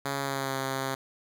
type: tone with pitch glide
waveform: 5% pulse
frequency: 138.59 to 134.1 Hz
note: C#3 to C3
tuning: 0 to +43 cents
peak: -18 dBFS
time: 0.05-0.95 s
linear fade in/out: 5 ms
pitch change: -57 cents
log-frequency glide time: 0.2-0.57 s
effects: none